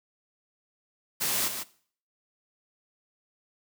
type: noise with echo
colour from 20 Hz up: white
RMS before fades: -28 dBFS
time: 1.2-1.49 s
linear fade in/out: 20 ms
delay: 150 ms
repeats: 1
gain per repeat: -7 dB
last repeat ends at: 1.64 s
effects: noise-tail reverb RT60 0.5 s tail -18 dB re dry + high-pass 100 Hz 12 dB/octave